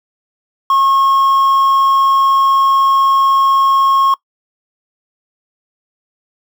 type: tone with quantisation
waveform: triangle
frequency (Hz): 1086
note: C#6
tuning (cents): -36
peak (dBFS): -7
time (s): 0.7-4.14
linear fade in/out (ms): 2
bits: 6
effects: noise-tail reverb RT60 0.1 s tail -21 dB re dry